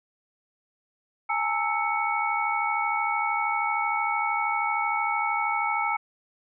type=tone cluster; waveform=sine; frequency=829 / 902 / 1314 / 2223 Hz; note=G#5 / A5 / E6 / C#7; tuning=-3 / +43 / -6 / +4 cents; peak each=-29 dBFS; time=1.29-5.97 s; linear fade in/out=10 ms; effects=none